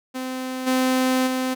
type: tone with level steps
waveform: sawtooth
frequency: 257.9 Hz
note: C4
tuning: 25 cents flat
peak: -23 / -14 / -18 dBFS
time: 0.14-1.55 s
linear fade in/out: 20 ms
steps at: 0.66 / 1.26 s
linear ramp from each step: 20 ms
effects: none